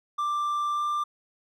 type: tone with pitch glide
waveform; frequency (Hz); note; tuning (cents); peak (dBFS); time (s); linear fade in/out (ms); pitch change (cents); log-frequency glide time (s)
triangle; 1180 to 1186.8; D6 to D6; +8 to +18; -23; 0.18-1.04; 10; +10; 0.73-0.82
effects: none